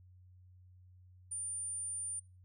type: tone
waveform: sine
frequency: 9190 Hz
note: D9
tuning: 39 cents flat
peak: -37 dBFS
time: 1.31-2.2 s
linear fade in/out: 10 ms
effects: noise-tail reverb RT60 0.3 s tail -21 dB re dry + added 91 Hz sine -57 dBFS peak until 2.44 s